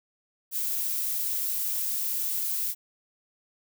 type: noise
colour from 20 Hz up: violet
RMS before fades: -29 dBFS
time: 0.51-2.75 s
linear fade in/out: 50 ms
effects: none